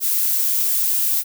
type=noise; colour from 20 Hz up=violet; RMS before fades=-19 dBFS; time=0-1.24 s; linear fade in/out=50 ms; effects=none